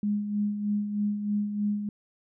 sine tone with tremolo, 206.9 Hz, G#3, 6 cents flat, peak -23 dBFS, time 0.03-1.89 s, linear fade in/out 2 ms, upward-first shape sine, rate 3.2 Hz, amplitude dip 55%, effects none

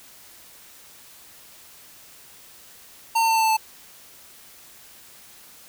square tone with pitch steps, 910 / 903.7 / 897.5 / 891.3 / 885.1 / 879 Hz, A#5 / A5 / A5 / A5 / A5 / A5, -42 / +46 / +34 / +22 / +10 / -2 cents, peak -18 dBFS, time 3.15-3.57 s, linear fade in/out 10 ms, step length 70 ms, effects white hiss -48 dBFS RMS until 5.68 s

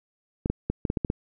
clicks, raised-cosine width 3 ms, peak -12 dBFS, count 8, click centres 0.459 / 0.5 / 0.7 / 0.852 / 0.901 / 0.972 / 1.048 / 1.101 s, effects none

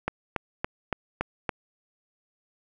click train, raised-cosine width 0.5 ms, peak -11 dBFS, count 6, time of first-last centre 0.08-1.492 s, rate 3.54 Hz, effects none

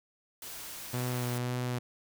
white noise, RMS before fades -43 dBFS, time 0.42-1.38 s, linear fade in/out 2 ms
sawtooth tone with vibrato, 123.47 Hz, B2, in tune, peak -27 dBFS, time 0.93-1.79 s, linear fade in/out 10 ms, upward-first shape sine, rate 1.9 Hz, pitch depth 15 cents each way
effects none

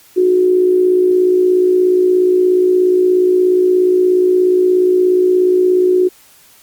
sine tone with amplitude modulation, 365.8 Hz, F#4, 20 cents flat, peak -6 dBFS, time 0.16-6.09 s, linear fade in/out 20 ms, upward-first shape sine, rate 56.9 Hz, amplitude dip 50%, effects white hiss -46 dBFS RMS until 6.62 s + Opus 48 kbps

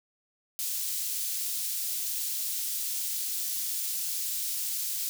white high-pass noise, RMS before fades -32 dBFS, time 0.59-5.09 s, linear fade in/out 0 ms, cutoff 4500 Hz, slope 12 dB/octave, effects none

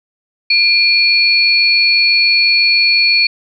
sine tone pair together, 2400 / 4394 Hz, D7 / C#8, +37 / -16 cents, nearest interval minor seventh, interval 1047 cents, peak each -11 dBFS, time 0.5-3.27 s, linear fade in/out 5 ms, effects none

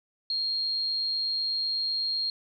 sine tone, 4236 Hz, C8, 21 cents sharp, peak -26 dBFS, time 0.3-2.3 s, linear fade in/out 2 ms, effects none

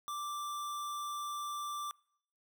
square tone, 1175 Hz, D6, 1 cent sharp, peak -38 dBFS, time 0.08-1.91 s, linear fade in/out 0 ms, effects noise-tail reverb RT60 0.7 s tail -25 dB re dry

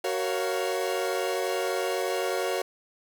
40% pulse chord, Gb major seventh, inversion none, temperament equal with one note detuned, 374.5 / 466.2 / 554.4 / 698.5 Hz, Gb4 / Bb4 / Db5 / F5, +21 / 0 / 0 / 0 cents, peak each -30 / -31 / -31 / -33 dBFS, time 0.04-2.62 s, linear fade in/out 5 ms, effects none

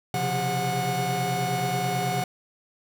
45% pulse tone cluster, 127.6 / 136.9 / 176.3 / 402.8 / 732 Hz, C3 / C#3 / F3 / G4 / F#5, -43 / -21 / +17 / +47 / -19 cents, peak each -33 / -32 / -32 / -35 / -27 dBFS, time 0.14-2.24 s, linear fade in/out 2 ms, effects 10-bit

